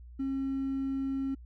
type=tone with hard clipping; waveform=triangle; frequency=270 Hz; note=C#4; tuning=45 cents flat; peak=-30 dBFS; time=0.19-1.35 s; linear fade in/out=10 ms; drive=4 dB; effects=added 60 Hz sine -46 dBFS peak until 1.45 s